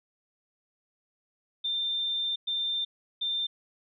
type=tone bursts at uneven times; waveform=sine; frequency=3588 Hz; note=A7; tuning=33 cents sharp; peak=-27 dBFS; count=3; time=1.64-2.36 / 2.47-2.85 / 3.21-3.47 s; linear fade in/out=10 ms; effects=none